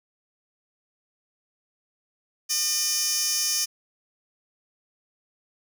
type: tone with high-pass filter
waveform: 15% pulse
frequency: 605 Hz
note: D#5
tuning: 49 cents flat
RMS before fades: -25 dBFS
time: 2.49-3.66 s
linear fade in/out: 20 ms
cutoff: 5400 Hz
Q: 2.1
effects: none